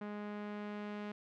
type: tone with low-pass filter sweep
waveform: sawtooth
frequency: 207.7 Hz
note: G#3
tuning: in tune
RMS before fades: -43 dBFS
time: 0.01-1.12 s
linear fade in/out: 5 ms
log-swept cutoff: 1800 to 2700 Hz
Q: 0.93
effects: none